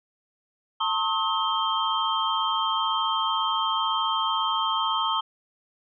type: tone cluster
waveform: sine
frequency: 899 / 1077 / 1278 / 3157 Hz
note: A5 / C6 / D#6 / G7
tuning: +37 / +50 / +46 / +12 cents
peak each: -28 dBFS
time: 0.8-5.21 s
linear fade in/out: 10 ms
effects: none